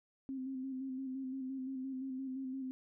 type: tone with vibrato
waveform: sine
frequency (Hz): 263.3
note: C4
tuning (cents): +11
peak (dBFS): -38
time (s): 0.29-2.71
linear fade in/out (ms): 0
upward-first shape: square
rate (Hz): 5.8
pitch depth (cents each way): 30
effects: none